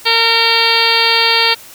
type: harmonic tone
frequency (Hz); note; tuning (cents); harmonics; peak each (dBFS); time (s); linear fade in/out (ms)
458.3; A#4; -29; 1 / 2 / 3 / 4 / 5 / 6 / 7 / 8 / 9 / 10; -21 / -18 / -21 / -20 / -18 / -18 / -18 / -19 / -20 / -16; 0.05-1.55; 20
effects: white hiss -37 dBFS RMS until 1.74 s